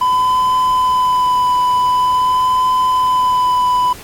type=tone with vibrato; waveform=triangle; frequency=1004 Hz; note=B5; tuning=28 cents sharp; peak=-9 dBFS; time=0.01-3.93 s; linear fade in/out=5 ms; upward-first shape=sine; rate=0.46 Hz; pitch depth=15 cents each way; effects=pink hiss -35 dBFS RMS until 4.03 s + AAC 64 kbps